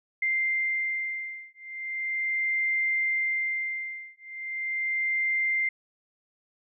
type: beating tone pair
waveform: sine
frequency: 2093 / 2093.38 Hz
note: C7 / C7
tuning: 0 / 0 cents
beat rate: 0.38 Hz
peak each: -29 dBFS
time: 0.22-5.69 s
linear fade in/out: 5 ms
effects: none

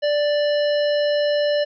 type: harmonic tone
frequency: 587.3 Hz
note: D5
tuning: in tune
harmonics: 1 / 3 / 5 / 7 / 9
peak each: -17 / -30 / -31 / -34 / -36 dBFS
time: 0.02-1.65 s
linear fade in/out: 20 ms
effects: none

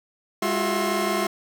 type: tone cluster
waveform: 30% pulse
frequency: 204.6 / 344.7 / 370.7 / 657 / 1064 Hz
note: G#3 / F4 / F#4 / E5 / C6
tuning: -26 / -23 / +3 / -6 / +29 cents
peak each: -26 dBFS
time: 0.42-1.27 s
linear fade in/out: 5 ms
effects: none

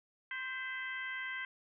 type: harmonic tone with a mistuned harmonic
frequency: 523.3 Hz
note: C5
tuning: in tune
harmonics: 2 / 3 / 4 / 5 / 6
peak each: -49 / -41 / -41 / -51 / -51 dBFS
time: 0.31-1.45 s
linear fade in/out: 2 ms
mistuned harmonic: 4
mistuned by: -51 cents
effects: none

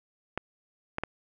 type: clicks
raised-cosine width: 0.5 ms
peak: -15 dBFS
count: 3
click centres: 0.376 / 0.984 / 1.036 s
effects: none

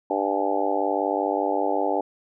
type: harmonic tone with a mistuned harmonic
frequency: 99.1 Hz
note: G2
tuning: 19 cents sharp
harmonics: 3 / 4 / 5 / 6 / 7 / 8 / 9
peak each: -29 / -29 / -29 / -29 / -29 / -29 / -29 dBFS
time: 0.1-2.01 s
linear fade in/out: 5 ms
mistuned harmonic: 9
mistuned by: -67 cents
effects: none

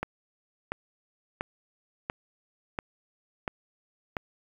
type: click train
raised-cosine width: 0.5 ms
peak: -15 dBFS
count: 7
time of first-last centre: 0.03-4.168 s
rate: 1.45 Hz
effects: 8-bit

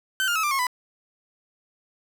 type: tone with pitch steps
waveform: 30% pulse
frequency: 1537 / 1409.4 / 1292.5 / 1185.2 / 1086.8 / 996.6 Hz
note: G6 / F6 / E6 / D6 / C#6 / B5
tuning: -35 / +15 / -34 / +15 / -35 / +15 cents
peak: -19 dBFS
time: 0.2-0.668 s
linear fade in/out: 0 ms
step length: 78 ms
effects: none

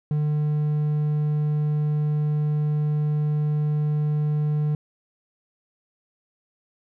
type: tone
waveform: triangle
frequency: 150 Hz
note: D3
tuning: 37 cents sharp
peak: -18 dBFS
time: 0.11-4.75 s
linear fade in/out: 2 ms
effects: none

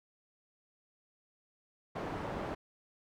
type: low-pass noise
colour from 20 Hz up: white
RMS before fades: -39 dBFS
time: 1.95-2.55 s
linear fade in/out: 10 ms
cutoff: 800 Hz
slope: 12 dB/octave
effects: none

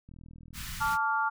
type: click train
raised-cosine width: 5 ms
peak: -37 dBFS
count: 23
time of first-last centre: 0.09-0.629 s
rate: 40.8 Hz
type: band-stop noise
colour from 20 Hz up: pink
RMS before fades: -39 dBFS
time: 0.53-0.98 s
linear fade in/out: 50 ms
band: 190 to 1300 Hz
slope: 24 dB/octave
type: chord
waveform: sine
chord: D minor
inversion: second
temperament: equal with one note detuned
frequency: 880 / 1151.8 / 1396.9 Hz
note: A5 / D6 / F6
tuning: 0 / -34 / 0 cents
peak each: -29 / -32 / -29 dBFS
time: 0.8-1.3 s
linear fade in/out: 20 ms
effects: none

